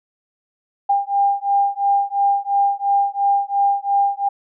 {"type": "beating tone pair", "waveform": "sine", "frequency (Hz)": [799, 801.9], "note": ["G5", "G5"], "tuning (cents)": [33, 39], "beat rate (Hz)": 2.9, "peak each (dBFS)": -18, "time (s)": [0.89, 4.29], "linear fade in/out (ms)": 10, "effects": []}